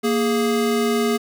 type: tone pair together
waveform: square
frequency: 233.1 / 415.3 Hz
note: A#3 / G#4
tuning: 0 / 0 cents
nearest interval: minor seventh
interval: 1000 cents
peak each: -21 dBFS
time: 0.03-1.18 s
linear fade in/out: 20 ms
effects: none